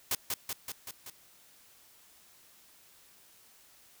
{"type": "noise with echo", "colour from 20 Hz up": "white", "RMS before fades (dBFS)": -30, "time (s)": [0.11, 0.15], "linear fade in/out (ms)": 2, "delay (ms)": 190, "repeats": 5, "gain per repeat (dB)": -3, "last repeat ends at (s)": 1.1, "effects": ["white hiss -60 dBFS RMS until 4 s"]}